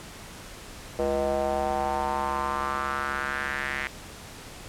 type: tone with band-pass filter sweep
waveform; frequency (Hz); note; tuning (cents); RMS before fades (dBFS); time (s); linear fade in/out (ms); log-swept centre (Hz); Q
square; 69.3; C#2; 0; -28; 0.99-3.87; 0; 540 to 2000; 3.8
effects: pink hiss -43 dBFS RMS until 4.68 s + low-pass 11000 Hz 12 dB/octave